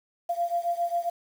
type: beating tone pair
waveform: sine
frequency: 688 / 695.4 Hz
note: F5 / F5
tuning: -26 / -8 cents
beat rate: 7.4 Hz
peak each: -27 / -29 dBFS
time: 0.29-1.1 s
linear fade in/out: 10 ms
effects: 8-bit